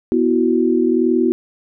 sine chord, B suspended fourth, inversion none, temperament just, 246.9 / 329.3 / 370.4 Hz, B3 / E4 / F#4, 0 / -2 / +2 cents, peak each -17 dBFS, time 0.12-1.32 s, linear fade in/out 0 ms, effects none

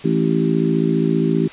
harmonic tone with a mistuned harmonic, 55 Hz, A1, in tune, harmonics 3 / 4 / 5 / 6 / 7, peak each -19 / -21 / -21 / -23 / -22 dBFS, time 0.04-1.48 s, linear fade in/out 10 ms, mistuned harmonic 7, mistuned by +17 cents, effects white hiss -38 dBFS RMS until 1.52 s + resampled to 8000 Hz

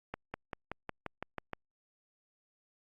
accelerating click train, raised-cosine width 0.5 ms, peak -22 dBFS, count 9, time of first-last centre 0.14-1.533 s, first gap 200 ms, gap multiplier 0.96, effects Opus 48 kbps

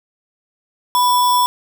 sine tone with sample-and-hold, 987.8 Hz, B5, in tune, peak -11 dBFS, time 0.95-1.46 s, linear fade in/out 0 ms, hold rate 4410 Hz, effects none

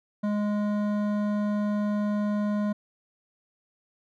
triangle tone with hard clipping, 207.7 Hz, G#3, in tune, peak -26 dBFS, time 0.23-2.73 s, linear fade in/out 10 ms, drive 16 dB, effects none

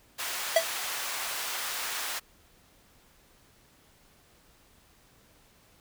pink high-pass noise, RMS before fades -34 dBFS, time 0.18-2.2 s, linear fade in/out 20 ms, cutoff 1000 Hz, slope 12 dB/octave
square tone with exponential decay, 658 Hz, E5, 3 cents flat, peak -16 dBFS, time 0.56-0.66 s, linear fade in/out 5 ms, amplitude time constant 21 ms
effects pink hiss -61 dBFS RMS until 5.8 s

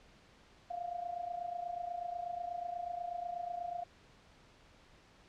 sine tone with amplitude modulation, 701 Hz, F5, 6 cents sharp, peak -34 dBFS, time 0.7-3.84 s, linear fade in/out 10 ms, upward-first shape sine, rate 28.2 Hz, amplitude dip 75%, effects pink hiss -62 dBFS RMS until 5.28 s + low-pass 5000 Hz 12 dB/octave

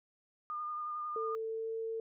sine tone with vibrato, 1214 Hz, D#6, 43 cents flat, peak -36 dBFS, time 0.5-1.35 s, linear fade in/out 0 ms, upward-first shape sine, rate 11 Hz, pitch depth 19 cents each way
sine tone with pitch glide, 445.8 to 449.4 Hz, A4 to A4, +23 to +37 cents, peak -35 dBFS, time 1.16-2 s, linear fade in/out 2 ms, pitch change +14 cents, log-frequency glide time 1.47-1.73 s
effects none

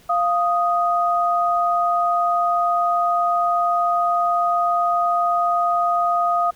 sine tone pair together, 696.5 / 1244.5 Hz, F5 / D#6, -5 / 0 cents, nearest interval minor seventh, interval 1005 cents, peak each -19 dBFS, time 0.09-6.51 s, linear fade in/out 10 ms, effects pink hiss -52 dBFS RMS until 6.55 s

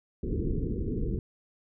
pink low-pass noise, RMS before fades -30 dBFS, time 0.23-1.19 s, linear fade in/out 2 ms, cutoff 460 Hz, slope 96 dB/octave, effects none

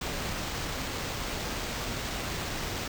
pink noise with sample-and-hold, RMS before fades -34 dBFS, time 0.01-2.88 s, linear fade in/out 5 ms, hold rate 11025 Hz, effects none

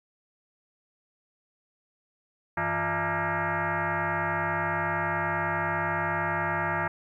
sine tone with frequency modulation, 349.2 Hz, F4, in tune, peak -25 dBFS, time 2.57-6.88 s, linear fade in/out 5 ms, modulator 256 Hz, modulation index 6.3, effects 11-bit

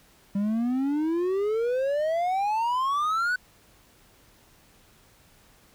triangle exponential sweep, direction up, 196 to 1511 Hz, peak -21 dBFS, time 0.35-3.36 s, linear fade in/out 5 ms, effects pink hiss -58 dBFS RMS until 5.74 s

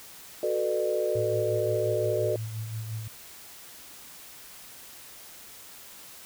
sine chord, B minor seventh, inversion second, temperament equal with one note detuned, 370 / 440 / 493.9 / 602.1 Hz, F#4 / A4 / B4 / D5, 0 / 0 / 0 / +43 cents, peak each -31 / -30 / -32 / -28 dBFS, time 0.43-2.36 s, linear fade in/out 2 ms
sine tone with tremolo, 110.6 Hz, A2, 9 cents sharp, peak -30 dBFS, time 1.15-3.08 s, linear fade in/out 5 ms, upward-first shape sine, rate 5.7 Hz, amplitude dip 45%
effects white hiss -47 dBFS RMS until 6.25 s

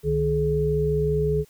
sine tone cluster, 68 / 153.5 / 424.4 Hz, C#2 / D#3 / G#4, -33 / -23 / +38 cents, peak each -28 / -24 / -22 dBFS, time 0.03-1.45 s, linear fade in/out 50 ms, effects white hiss -58 dBFS RMS until 1.49 s

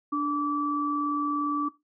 sine tone pair together, 293.7 / 1156.6 Hz, D4 / D6, 0 / -27 cents, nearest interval 2 octaves, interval 2373 cents, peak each -27 dBFS, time 0.12-1.69 s, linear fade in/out 10 ms, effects noise-tail reverb RT60 0.2 s tail -17 dB re dry

